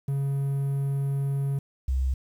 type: tone pair in turn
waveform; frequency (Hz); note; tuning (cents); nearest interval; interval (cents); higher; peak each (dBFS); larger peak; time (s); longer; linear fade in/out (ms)
triangle / sine; 138.59 / 65.41; C#3 / C2; 0 / 0; octave + minor second; 1300; first; -22; neither; 0.08-1.59 / 1.88-2.14; first; 5
effects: 9-bit